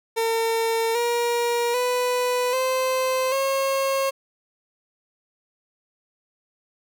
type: tone with pitch steps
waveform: 30% pulse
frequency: 454.3 / 474.7 / 496 / 518.2 / 541.5 Hz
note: A#4 / A#4 / B4 / C5 / C#5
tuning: -45 / +31 / +7 / -17 / -41 cents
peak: -18 dBFS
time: 0.16-4.11 s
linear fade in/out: 20 ms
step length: 790 ms
effects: none